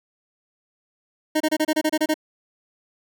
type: tone bursts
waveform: 25% pulse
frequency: 310 Hz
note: D#4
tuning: 6 cents flat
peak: -14 dBFS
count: 10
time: 1.35-2.142 s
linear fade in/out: 10 ms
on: 54 ms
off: 28 ms
effects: none